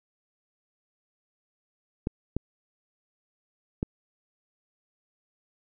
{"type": "clicks", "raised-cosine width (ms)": 3, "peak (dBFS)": -14, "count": 3, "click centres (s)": [2.071, 2.366, 3.829], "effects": []}